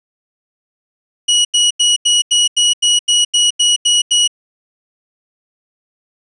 sawtooth tone bursts, 2917 Hz, F#7, 25 cents flat, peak -6 dBFS, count 12, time 1.28-4.277 s, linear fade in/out 10 ms, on 170 ms, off 87 ms, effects resampled to 22050 Hz

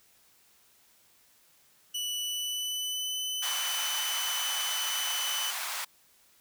sawtooth tone with pitch glide, 2960 to 3017 Hz, F#7 to F#7, 0 to +33 cents, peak -28 dBFS, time 1.94-5.51 s, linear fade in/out 10 ms, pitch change +33 cents, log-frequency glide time 2.16-3.18 s
pink high-pass noise, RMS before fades -35 dBFS, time 3.42-5.85 s, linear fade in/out 10 ms, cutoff 870 Hz, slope 24 dB/octave
effects white hiss -63 dBFS RMS until 6.4 s

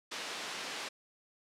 white band-pass noise, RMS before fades -41 dBFS, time 0.11-0.89 s, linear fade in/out 10 ms, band 260 to 4200 Hz, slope 12 dB/octave, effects low-pass 11000 Hz 12 dB/octave

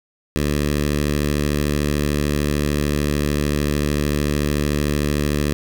10% pulse tone with notch filter, 73.42 Hz, D2, in tune, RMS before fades -20 dBFS, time 0.36-5.53 s, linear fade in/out 0 ms, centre 900 Hz, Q 1.3, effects none

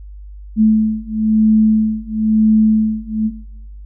sine beating tone pair, 217 / 218 Hz, A3 / A3, -24 / -16 cents, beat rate 1 Hz, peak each -13 dBFS, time 0.56-3.31 s, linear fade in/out 50 ms, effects noise-tail reverb RT60 0.9 s tail -20 dB re dry + added 50 Hz sine -31 dBFS peak until 3.85 s

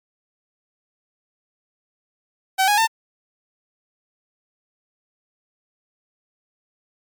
sawtooth tone with pitch steps, 764 / 828.3 / 898.1 Hz, G5 / G#5 / A5, -45 / -5 / +35 cents, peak -11 dBFS, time 2.58-2.874 s, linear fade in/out 20 ms, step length 98 ms, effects MP3 96 kbps

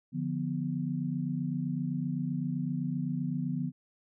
sine chord, B diminished, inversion first, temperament equal, 146.83 / 174.61 / 246.9 Hz, D3 / F3 / B3, 0 / 0 / 0 cents, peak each -34 dBFS, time 0.12-3.72 s, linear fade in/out 50 ms, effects none

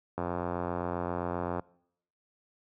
click train, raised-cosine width 1 ms, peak -18 dBFS, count 125, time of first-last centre 0.18-1.596 s, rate 87.6 Hz, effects noise-tail reverb RT60 0.7 s tail -24 dB re dry + high-pass 80 Hz 12 dB/octave

